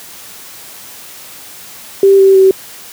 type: tone with pitch steps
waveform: sine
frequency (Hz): 392 / 387.1 / 382.2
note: G4 / G4 / G4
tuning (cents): 0 / -22 / -44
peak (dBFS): -3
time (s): 2.03-2.51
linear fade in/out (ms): 2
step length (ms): 160
effects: white hiss -33 dBFS RMS until 2.92 s + high-pass 80 Hz 12 dB/octave